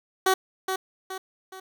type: tone with echo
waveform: 15% pulse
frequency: 378.3 Hz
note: F#4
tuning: 38 cents sharp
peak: -12 dBFS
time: 0.26-0.34 s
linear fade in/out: 5 ms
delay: 420 ms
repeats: 3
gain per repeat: -7 dB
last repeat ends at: 1.6 s
effects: none